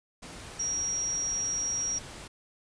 sine tone in noise, 5670 Hz, F8, 25 cents sharp, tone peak -28 dBFS, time 0.59-1.99 s, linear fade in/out 10 ms, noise pink, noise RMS -44 dBFS, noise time 0.22-2.28 s, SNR +13 dB, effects resampled to 22050 Hz

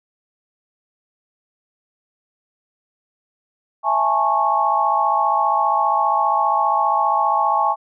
sine chord, A major seventh, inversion second, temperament just, 660 / 825 / 880 / 1100 Hz, E5 / G#5 / A5 / C#6, +2 / -12 / 0 / -14 cents, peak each -25 / -19 / -21 / -19 dBFS, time 3.83-7.76 s, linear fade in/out 50 ms, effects none

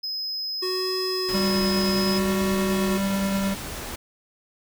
triangle tone, 5080 Hz, D#8, 35 cents sharp, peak -26 dBFS, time 0.03-2.19 s, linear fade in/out 10 ms
square tone with vibrato, 368.7 Hz, F#4, 6 cents flat, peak -27 dBFS, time 0.62-2.98 s, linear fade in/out 10 ms, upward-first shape sine, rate 0.66 Hz, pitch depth 18 cents each way
pink noise, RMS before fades -34 dBFS, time 1.28-3.96 s, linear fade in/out 10 ms
square tone with tremolo, 196 Hz, G3, in tune, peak -22 dBFS, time 1.33-3.55 s, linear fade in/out 20 ms, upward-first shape triangle, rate 9.5 Hz, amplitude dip 25%
effects none

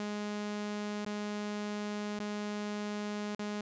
sawtooth tone with dropouts, 208.1 Hz, G#3, 4 cents sharp, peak -31 dBFS, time 0-3.61 s, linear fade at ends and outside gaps 2 ms, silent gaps 1.05-1.063 / 2.19-2.199 / 3.349-3.393 s, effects resampled to 16000 Hz

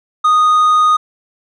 triangle tone, 1239 Hz, D#6, 8 cents flat, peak -6 dBFS, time 0.24-0.97 s, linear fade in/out 10 ms, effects resampled to 22050 Hz

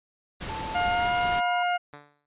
pink noise, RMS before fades -35 dBFS, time 0.4-1.41 s, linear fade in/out 20 ms
sine tone with pitch glide, 880 to 976.4 Hz, A5 to B5, 0 to -20 cents, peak -33 dBFS, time 0.49-1.63 s, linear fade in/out 5 ms, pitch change +180 cents, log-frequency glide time 0.88-1.1 s
harmonic tone, 710 Hz, F5, 28 cents sharp, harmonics 1 / 2 / 3 / 4, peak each -24 / -30 / -34 / -36 dBFS, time 0.74-1.78 s, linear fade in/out 20 ms
5% pulse tone with exponential decay, 145.8 Hz, D3, 12 cents flat, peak -29 dBFS, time 1.93-2.26 s, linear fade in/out 2 ms, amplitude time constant 70 ms
effects resampled to 8000 Hz

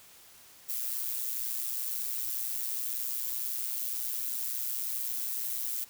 violet noise with amplitude modulation, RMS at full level -31 dBFS, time 0.68-5.85 s, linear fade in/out 20 ms, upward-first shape sine, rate 122 Hz, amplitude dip 65%, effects white hiss -55 dBFS RMS until 5.89 s

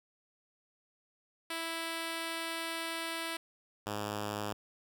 5% pulse tone pair in turn, 329.6 / 104.21 Hz, E4 / G#2, 0 / +6 cents, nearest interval octave + minor sixth, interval 1994 cents, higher first, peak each -24 dBFS, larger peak neither, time 1.5-3.37 / 3.86-4.53 s, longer first, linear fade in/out 5 ms, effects none

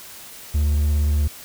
triangle tone with vibrato, 74.1 Hz, D2, 16 cents sharp, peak -14 dBFS, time 0.54-1.28 s, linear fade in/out 10 ms, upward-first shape square, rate 17 Hz, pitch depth 21 cents each way, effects white hiss -40 dBFS RMS until 1.44 s

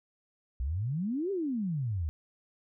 sine exponential two-way sweep, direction up then down, 58.27 to 409.2 to 72.9 Hz, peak -29 dBFS, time 0.6-2.09 s, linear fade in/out 0 ms, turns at 1.31 s, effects none

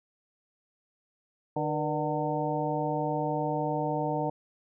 harmonic tone with a mistuned harmonic, 150 Hz, D3, 37 cents sharp, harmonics 1 / 2 / 3 / 4 / 5 / 6, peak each -34 / -34 / -34 / -34 / -34 / -34 dBFS, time 1.56-4.3 s, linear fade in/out 5 ms, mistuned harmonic 3, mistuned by +100 cents, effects none

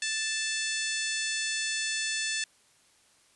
harmonic tone, 880 Hz, A5, in tune, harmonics 2 / 3 / 4 / 5 / 6 / 7 / 8 / 9 / 10, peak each -34 / -36 / -37 / -38 / -39 / -39 / -40 / -41 / -41 dBFS, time 0.02-2.44 s, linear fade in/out 2 ms, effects white hiss -63 dBFS RMS until 3.35 s + resampled to 24000 Hz

